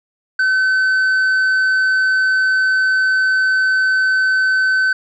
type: tone with tanh clipping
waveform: sine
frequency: 1525 Hz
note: G6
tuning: 48 cents flat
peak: -13 dBFS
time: 0.39-4.93 s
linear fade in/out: 5 ms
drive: 4 dB
effects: none